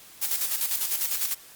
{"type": "noise with tremolo", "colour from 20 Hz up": "blue", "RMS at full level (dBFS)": -25, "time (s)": [0.21, 1.35], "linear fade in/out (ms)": 20, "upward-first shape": "square", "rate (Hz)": 10, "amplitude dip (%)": 55, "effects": ["white hiss -49 dBFS RMS until 1.55 s", "Opus 48 kbps"]}